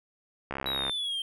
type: click train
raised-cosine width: 0.5 ms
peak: -18 dBFS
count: 27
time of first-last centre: 0.51-0.896 s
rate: 67.4 Hz
type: linear sweep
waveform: triangle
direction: down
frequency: 3907 to 3124 Hz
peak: -28 dBFS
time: 0.66-1.22 s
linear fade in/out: 2 ms
effects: none